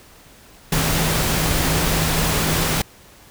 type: tone in noise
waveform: sine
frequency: 159.6 Hz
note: D#3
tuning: 44 cents sharp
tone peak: -24 dBFS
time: 0.72-2.82 s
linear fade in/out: 5 ms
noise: pink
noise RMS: -20 dBFS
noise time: 0.72-2.82 s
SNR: -7 dB
effects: pink hiss -47 dBFS RMS until 3.3 s